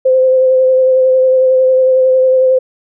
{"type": "tone with vibrato", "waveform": "sine", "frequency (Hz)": 518, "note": "C5", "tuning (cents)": -17, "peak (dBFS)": -6, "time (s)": [0.05, 2.59], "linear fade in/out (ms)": 10, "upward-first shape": "sine", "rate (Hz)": 11, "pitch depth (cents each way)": 17, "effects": []}